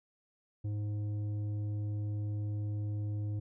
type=tone with tanh clipping; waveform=sine; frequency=104.3 Hz; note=G#2; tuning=8 cents sharp; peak=-34 dBFS; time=0.64-3.4 s; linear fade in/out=10 ms; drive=8 dB; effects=none